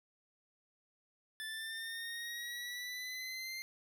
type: exponential sweep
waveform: 25% pulse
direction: up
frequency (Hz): 1748 to 2100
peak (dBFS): -37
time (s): 1.4-3.62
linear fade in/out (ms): 0
effects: none